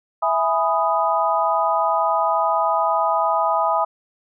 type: chord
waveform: sine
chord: E major seventh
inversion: none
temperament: equal with one note detuned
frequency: 659.3 / 830.6 / 992.9 / 1244.5 Hz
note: E5 / G#5 / B5 / D#6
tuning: 0 / 0 / +9 / 0 cents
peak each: -22 dBFS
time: 0.22-3.85 s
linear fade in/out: 10 ms
effects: none